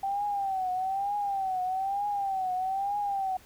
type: tone with vibrato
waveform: sine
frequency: 777 Hz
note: G5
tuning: 16 cents flat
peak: -27 dBFS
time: 0.03-3.37 s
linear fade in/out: 5 ms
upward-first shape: triangle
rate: 1.1 Hz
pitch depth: 110 cents each way
effects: pink hiss -56 dBFS RMS until 3.45 s